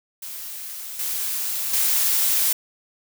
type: noise with level steps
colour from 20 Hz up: blue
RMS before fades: -34 / -26 / -20 dBFS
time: 0.22-2.53 s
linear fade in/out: 5 ms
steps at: 0.99 / 1.73 s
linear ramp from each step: 5 ms
effects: none